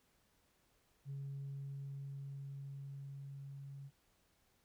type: tone with level ramp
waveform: sine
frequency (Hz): 138.59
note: C#3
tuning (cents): 0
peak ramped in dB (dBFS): -40 to -47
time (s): 1.05-3.91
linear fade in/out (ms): 50
effects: tanh soft clip ceiling -39 dBFS + pink hiss -75 dBFS RMS until 4.64 s